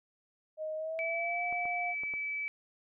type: tone with pitch glide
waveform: sine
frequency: 624 to 708.6 Hz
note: D#5 to F5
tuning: +5 to +25 cents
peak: -34 dBFS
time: 0.57-1.95 s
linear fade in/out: 50 ms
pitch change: +220 cents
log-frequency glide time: 0.76-1.44 s
type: tone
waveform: sine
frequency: 2300 Hz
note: D7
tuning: 37 cents flat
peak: -33 dBFS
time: 0.99-2.48 s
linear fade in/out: 0 ms
type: clicks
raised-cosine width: 1 ms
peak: -34 dBFS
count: 4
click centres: 1.526 / 1.655 / 2.035 / 2.138 s
effects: none